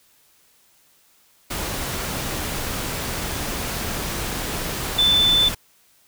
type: tone in noise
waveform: sine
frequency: 3520 Hz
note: A7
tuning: in tune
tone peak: -14 dBFS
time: 4.98-5.49 s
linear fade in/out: 10 ms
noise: pink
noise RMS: -27 dBFS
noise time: 1.5-5.55 s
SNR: +10 dB
effects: white hiss -58 dBFS RMS until 6.07 s